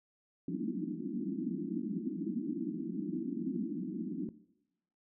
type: band-pass noise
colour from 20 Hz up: white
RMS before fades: -37 dBFS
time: 0.48-4.29 s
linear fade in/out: 2 ms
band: 170 to 340 Hz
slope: 96 dB/octave
effects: noise-tail reverb RT60 0.9 s tail -19 dB re dry